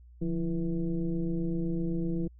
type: tone with frequency modulation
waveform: sine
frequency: 172.9 Hz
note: F3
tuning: 17 cents flat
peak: -27 dBFS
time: 0.21-2.28 s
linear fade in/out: 10 ms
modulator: 159 Hz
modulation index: 1.2
effects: added 60 Hz sine -50 dBFS peak until 2.39 s